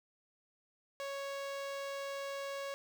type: tone with notch filter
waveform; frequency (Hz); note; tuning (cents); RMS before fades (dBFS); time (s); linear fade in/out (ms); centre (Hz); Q
sawtooth; 554.4; C#5; 0; -41; 1-2.74; 0; 11000; 1.1
effects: none